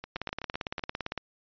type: two click trains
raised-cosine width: 0.3 ms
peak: -22 / -16 dBFS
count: 7 / 19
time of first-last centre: 0.04-0.794 / 0.16-1.177 s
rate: 7.96 / 17.7 Hz
effects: resampled to 11025 Hz